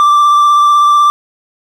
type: tone with vibrato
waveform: triangle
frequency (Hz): 1174.7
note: D6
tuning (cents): 0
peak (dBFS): -3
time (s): 0-1.1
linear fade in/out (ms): 0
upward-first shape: sine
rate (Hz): 16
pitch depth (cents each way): 14
effects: none